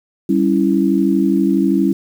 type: chord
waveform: sine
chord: C# diminished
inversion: second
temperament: equal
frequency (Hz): 196 / 277.2 / 329.6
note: G3 / C#4 / E4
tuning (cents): 0 / 0 / 0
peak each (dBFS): -16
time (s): 0.29-1.93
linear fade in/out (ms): 5
effects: 7-bit